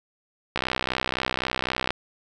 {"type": "click train", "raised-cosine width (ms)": 0.3, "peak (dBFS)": -8, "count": 87, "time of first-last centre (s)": [0.56, 1.906], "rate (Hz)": 63.9, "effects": []}